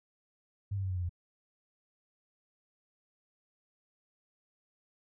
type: tone with pitch steps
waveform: sine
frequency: 100 / 97.21 / 94.5 / 91.86 / 89.3 / 86.8 Hz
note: G2 / G2 / F#2 / F#2 / F2 / F2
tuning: +35 / -14 / +37 / -12 / +39 / -10 cents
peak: -31 dBFS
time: 0.71-1.094 s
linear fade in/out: 10 ms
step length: 64 ms
effects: none